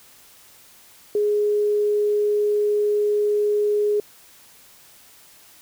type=tone; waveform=sine; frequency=416.5 Hz; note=G#4; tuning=5 cents sharp; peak=-17 dBFS; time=1.15-4 s; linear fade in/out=2 ms; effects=white hiss -50 dBFS RMS until 5.61 s